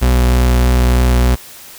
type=tone with vibrato; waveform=40% pulse; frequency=61.74 Hz; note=B1; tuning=in tune; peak=-8 dBFS; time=0.01-1.36 s; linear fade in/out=20 ms; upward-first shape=sine; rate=3.2 Hz; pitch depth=12 cents each way; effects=white hiss -36 dBFS RMS until 1.78 s